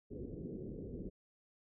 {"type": "low-pass noise", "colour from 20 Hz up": "white", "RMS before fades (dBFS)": -45, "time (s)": [0.1, 1.1], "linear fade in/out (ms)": 20, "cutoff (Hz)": 450, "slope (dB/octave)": 48, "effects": []}